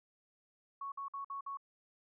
sine tone bursts, 1108.7 Hz, C#6, in tune, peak -39 dBFS, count 5, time 0.81-1.572 s, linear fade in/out 5 ms, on 110 ms, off 53 ms, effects none

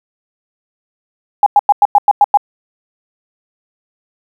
sine tone bursts, 820 Hz, G#5, 22 cents flat, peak -3 dBFS, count 8, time 1.43-2.373 s, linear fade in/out 2 ms, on 33 ms, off 97 ms, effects 7-bit

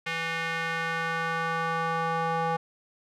square tone with band-pass filter sweep, 164.81 Hz, E3, in tune, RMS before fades -29 dBFS, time 0.06-2.57 s, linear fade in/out 10 ms, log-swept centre 2200 to 890 Hz, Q 1.9, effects none

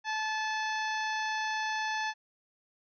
harmonic tone, 868 Hz, A5, 24 cents flat, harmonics 1 / 2 / 3 / 4 / 5 / 6 / 7, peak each -33 / -34 / -41 / -44 / -45 / -48 / -48 dBFS, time 0.04-2.14 s, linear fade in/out 50 ms, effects none

